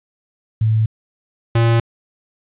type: tone pair in turn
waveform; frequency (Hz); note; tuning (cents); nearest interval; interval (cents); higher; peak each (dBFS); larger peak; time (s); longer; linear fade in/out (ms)
sine / square; 110 / 115.81; A2 / A#2; 0 / -11; minor second; 89; second; -12; neither; 0.61-0.86 / 1.55-1.8; neither; 5
effects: resampled to 8000 Hz + 8-bit